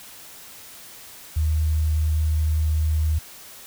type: tone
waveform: sine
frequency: 77.78 Hz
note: D#2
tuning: in tune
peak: -18 dBFS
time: 1.36-3.19 s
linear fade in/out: 10 ms
effects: white hiss -43 dBFS RMS until 3.66 s